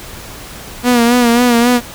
sawtooth tone with vibrato, 240 Hz, B3, 49 cents flat, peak -4 dBFS, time 0.83-1.81 s, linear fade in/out 50 ms, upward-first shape sine, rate 3.7 Hz, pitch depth 54 cents each way, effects pink hiss -31 dBFS RMS until 1.94 s

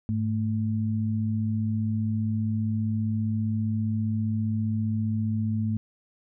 sine tone pair together, 104.94 / 220 Hz, G#2 / A3, +18 / 0 cents, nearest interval octave + minor second, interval 1282 cents, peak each -26 / -27 dBFS, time 0.09-5.77 s, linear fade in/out 0 ms, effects none

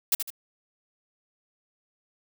blue noise with echo, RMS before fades -21 dBFS, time 0.12-0.15 s, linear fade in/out 5 ms, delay 77 ms, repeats 2, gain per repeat -8 dB, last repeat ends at 0.304 s, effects none

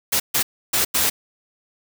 white noise bursts at uneven times, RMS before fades -19 dBFS, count 4, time 0.12-0.2 / 0.34-0.43 / 0.73-0.85 / 0.94-1.1 s, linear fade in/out 10 ms, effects none

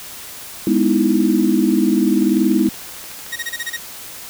sine chord, E major seventh, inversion first, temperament just, 206 / 247.2 / 309 / 329.6 Hz, G#3 / B3 / D#4 / E4, -14 / +2 / -12 / 0 cents, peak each -18 dBFS, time 0.67-2.69 s, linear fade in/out 2 ms
click train, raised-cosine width 0.2 ms, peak -19 dBFS, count 15, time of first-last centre 2.22-3.265 s, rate 13.4 Hz
sawtooth tone bursts, 1876 Hz, A#6, 11 cents sharp, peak -18 dBFS, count 7, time 3.32-3.769 s, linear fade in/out 10 ms, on 41 ms, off 27 ms
effects white hiss -34 dBFS RMS until 4.29 s

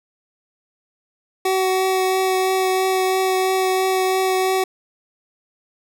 25% pulse tone with vibrato, 376.4 Hz, F#4, 30 cents sharp, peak -13 dBFS, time 1.45-4.64 s, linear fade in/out 5 ms, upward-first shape triangle, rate 3 Hz, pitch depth 13 cents each way, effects none

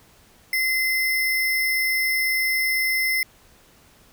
sine tone with sample-and-hold, 2062 Hz, C7, 26 cents flat, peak -19 dBFS, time 0.53-3.23 s, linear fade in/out 2 ms, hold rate 7350 Hz, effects pink hiss -54 dBFS RMS until 4.12 s

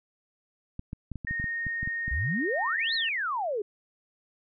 clicks, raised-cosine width 5 ms, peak -23 dBFS, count 12, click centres 0.794 / 0.931 / 1.117 / 1.157 / 1.248 / 1.31 / 1.399 / 1.442 / 1.667 / 1.83 / 1.875 / 2.08 s
sine tone with pitch glide, 1851 to 1825.5 Hz, A#6 to A#6, -13 to -37 cents, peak -29 dBFS, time 1.27-3.09 s, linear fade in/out 2 ms, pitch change -24 cents, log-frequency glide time 2.4-2.88 s
sine exponential two-way sweep, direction up then down, 58.27 to 4400 to 390 Hz, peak -27 dBFS, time 2.11-3.62 s, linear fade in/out 5 ms, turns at 2.94 s
effects none

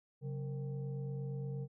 sine tone with frequency modulation, 137.2 Hz, C#3, 17 cents flat, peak -37 dBFS, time 0.21-1.68 s, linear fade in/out 50 ms, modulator 323 Hz, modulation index 0.61, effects none

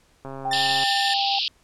click train, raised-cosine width 1 ms, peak -22 dBFS, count 80, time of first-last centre 0.25-0.835 s, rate 135 Hz
sine tone with pitch glide, 786 to 792.4 Hz, G5 to G5, +4 to +18 cents, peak -23 dBFS, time 0.45-1.39 s, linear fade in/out 5 ms, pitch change +14 cents, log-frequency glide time 0.56-0.69 s
sawtooth tone, 1793 Hz, A6, 32 cents sharp, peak -22 dBFS, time 0.51-1.14 s, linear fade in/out 5 ms
pink band-pass noise, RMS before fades -25 dBFS, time 0.53-1.48 s, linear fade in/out 0 ms, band 2700 to 5000 Hz, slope 96 dB/octave
effects pink hiss -60 dBFS RMS until 1.63 s + low-pass 10000 Hz 12 dB/octave

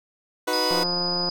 20% pulse chord, B major, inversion first, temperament equal, 311.1 / 370 / 493.9 Hz, D#4 / F#4 / B4, 0 / 0 / 0 cents, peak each -24 / -24 / -20 dBFS, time 0.47-0.84 s, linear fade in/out 10 ms
sine tone, 4963 Hz, D#8, 5 cents flat, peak -24 dBFS, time 0.53-1.3 s, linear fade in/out 2 ms
click train, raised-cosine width 1 ms, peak -17 dBFS, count 103, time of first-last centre 0.71-1.29 s, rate 176 Hz
effects none

